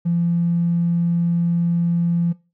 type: tone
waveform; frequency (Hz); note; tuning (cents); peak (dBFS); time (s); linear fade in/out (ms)
triangle; 170.9; F3; -37; -12; 0.05-2.33; 20
effects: noise-tail reverb RT60 0.3 s tail -24 dB re dry + tanh soft clip ceiling -14 dBFS